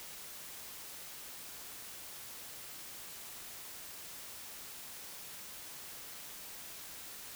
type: silence
effects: white hiss -48 dBFS RMS until 7.35 s